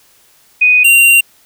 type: tone pair in turn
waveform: sine / square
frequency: 2489 / 2766 Hz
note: D#7 / F7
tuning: 0 / -17 cents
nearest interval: major second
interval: 183 cents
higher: second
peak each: -5 dBFS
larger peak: neither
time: 0.61-0.84 / 0.84-1.21 s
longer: second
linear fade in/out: 10 ms
effects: white hiss -49 dBFS RMS until 1.45 s